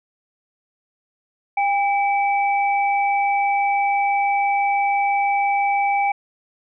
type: tone pair together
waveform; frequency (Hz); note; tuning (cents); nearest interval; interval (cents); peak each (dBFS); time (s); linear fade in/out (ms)
sine; 803 / 2303; G5 / D7; +41 / -34; octave + tritone; 1825; -17 / -24; 1.57-6.12; 5
effects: none